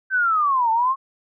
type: linear two-way sweep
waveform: sine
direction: down then up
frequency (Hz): 1560 to 880 to 1096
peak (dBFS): -16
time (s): 0.1-0.96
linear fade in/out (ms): 50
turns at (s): 0.71
effects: none